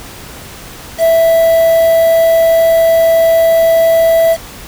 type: tone with quantisation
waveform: triangle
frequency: 659.3 Hz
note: E5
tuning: in tune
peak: -4 dBFS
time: 0.98-4.37 s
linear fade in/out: 50 ms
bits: 4
effects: pink hiss -31 dBFS RMS until 4.67 s